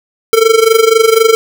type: tone with amplitude modulation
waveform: square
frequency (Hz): 448.8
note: A4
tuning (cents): +34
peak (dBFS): -3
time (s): 0.33-1.35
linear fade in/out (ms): 0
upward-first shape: sine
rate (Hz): 24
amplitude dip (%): 80
effects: none